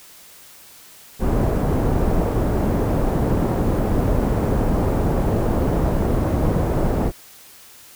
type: low-pass noise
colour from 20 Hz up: pink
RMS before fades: -19 dBFS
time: 1.19-7.12 s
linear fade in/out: 50 ms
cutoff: 650 Hz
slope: 12 dB/octave
effects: white hiss -45 dBFS RMS until 7.95 s